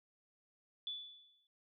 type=tone with exponential decay; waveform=sine; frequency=3462 Hz; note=A7; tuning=29 cents flat; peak=-37 dBFS; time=0.87-1.47 s; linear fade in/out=1 ms; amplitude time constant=130 ms; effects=none